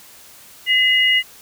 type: tone pair together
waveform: sine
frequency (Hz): 2028 / 2873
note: B6 / F7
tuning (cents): +45 / +48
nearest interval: tritone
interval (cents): 603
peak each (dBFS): -15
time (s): 0.66-1.23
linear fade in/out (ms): 50
effects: white hiss -44 dBFS RMS until 1.41 s